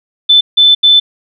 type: tone bursts at uneven times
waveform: sine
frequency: 3520 Hz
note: A7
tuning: in tune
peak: -3 dBFS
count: 3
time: 0.29-0.41 / 0.57-0.75 / 0.83-1 s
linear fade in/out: 10 ms
effects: none